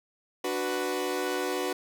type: chord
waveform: sawtooth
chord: B minor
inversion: first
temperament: equal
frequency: 293.7 / 370 / 493.9 Hz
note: D4 / F#4 / B4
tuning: 0 / 0 / 0 cents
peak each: -31 / -27 / -29 dBFS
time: 0.44-1.73 s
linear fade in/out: 5 ms
effects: none